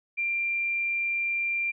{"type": "tone", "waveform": "sine", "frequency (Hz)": 2376, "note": "D7", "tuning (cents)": 20, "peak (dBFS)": -25, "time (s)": [0.17, 1.72], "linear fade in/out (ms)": 20, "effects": []}